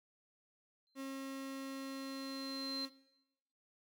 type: tone with exponential growth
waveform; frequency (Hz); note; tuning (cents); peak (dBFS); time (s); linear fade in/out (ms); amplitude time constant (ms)
sine; 4125; C8; -25; -38; 0.87-2.85; 0; 430
type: tone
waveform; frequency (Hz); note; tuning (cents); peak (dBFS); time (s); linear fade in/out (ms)
35% pulse; 270; C#4; -45; -40; 0.95-2.9; 50
effects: noise-tail reverb RT60 0.9 s tail -18 dB re dry